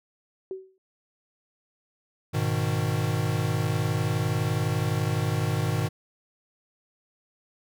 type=tone with exponential decay; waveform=sine; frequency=379.2 Hz; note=F#4; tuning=43 cents sharp; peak=-28 dBFS; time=0.51-0.78 s; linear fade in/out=1 ms; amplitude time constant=57 ms
type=chord; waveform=square; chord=G# minor; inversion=none; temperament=equal; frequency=103.83 / 123.47 / 155.56 Hz; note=G#2 / B2 / D#3; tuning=0 / 0 / 0 cents; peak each=-29 dBFS; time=2.33-5.89 s; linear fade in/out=20 ms
effects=none